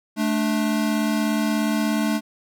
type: tone pair together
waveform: square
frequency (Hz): 217.1 / 293.9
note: A3 / D4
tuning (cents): -23 / +1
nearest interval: perfect fourth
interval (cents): 524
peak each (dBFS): -22 / -25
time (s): 0.16-2.21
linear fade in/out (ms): 50
effects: none